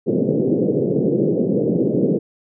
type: band-pass noise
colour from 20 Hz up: white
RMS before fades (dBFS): -18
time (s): 0.06-2.19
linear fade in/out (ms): 20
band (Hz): 130 to 490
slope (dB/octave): 48
effects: none